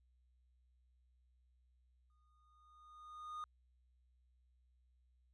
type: tone with exponential growth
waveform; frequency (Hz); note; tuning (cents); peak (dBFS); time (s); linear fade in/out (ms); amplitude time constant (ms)
triangle; 1229; D#6; -22; -40; 2.1-3.44; 1; 290
effects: added 62 Hz sine -70 dBFS peak until 5.33 s + resampled to 24000 Hz